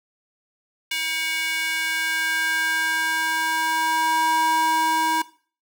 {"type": "tone with high-pass filter sweep", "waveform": "square", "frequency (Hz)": 320.2, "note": "D#4", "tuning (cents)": 50, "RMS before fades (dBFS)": -22, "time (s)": [0.91, 5.22], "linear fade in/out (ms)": 5, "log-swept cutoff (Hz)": [2500, 750], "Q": 2.7, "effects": ["noise-tail reverb RT60 0.4 s tail -17 dB re dry"]}